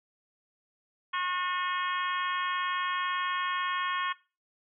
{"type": "harmonic tone", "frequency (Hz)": 361.9, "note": "F#4", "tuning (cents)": -38, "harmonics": [3, 4, 5, 6, 7, 8, 9], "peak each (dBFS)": [-31, -38, -36, -41, -41, -44, -40], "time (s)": [1.13, 4.13], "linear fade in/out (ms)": 10, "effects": ["noise-tail reverb RT60 0.3 s tail -18 dB re dry"]}